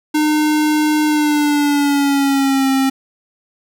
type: tone with pitch glide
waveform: square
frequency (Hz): 304.1 to 267.8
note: D#4 to C4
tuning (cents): -40 to +40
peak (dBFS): -13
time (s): 0.14-2.9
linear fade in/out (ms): 10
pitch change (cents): -220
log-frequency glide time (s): 1.05-2.69
effects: none